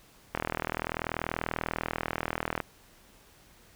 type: click train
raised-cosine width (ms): 0.5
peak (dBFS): -14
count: 92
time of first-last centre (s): 0.35-2.602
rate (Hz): 40.4
effects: pink hiss -58 dBFS RMS until 3.75 s